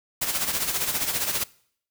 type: noise with tremolo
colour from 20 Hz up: white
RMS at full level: -24 dBFS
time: 0.21-1.44 s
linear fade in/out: 10 ms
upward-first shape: sine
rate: 15 Hz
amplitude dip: 60%
effects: noise-tail reverb RT60 0.6 s tail -22 dB re dry